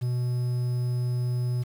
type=tone with quantisation; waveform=triangle; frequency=123.47 Hz; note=B2; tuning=in tune; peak=-22 dBFS; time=0.01-1.64 s; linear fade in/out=20 ms; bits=8; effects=none